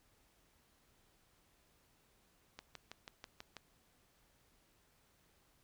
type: click train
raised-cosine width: 0.2 ms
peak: -30 dBFS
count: 7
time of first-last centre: 2.59-3.567 s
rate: 6.14 Hz
effects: pink hiss -72 dBFS RMS until 5.63 s